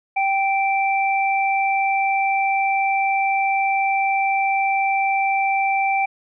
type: tone pair together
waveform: sine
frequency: 782 / 2343 Hz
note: G5 / D7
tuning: -4 / -5 cents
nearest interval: octave + perfect fifth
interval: 1899 cents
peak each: -18 / -22 dBFS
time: 0.16-6.06 s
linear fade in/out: 10 ms
effects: none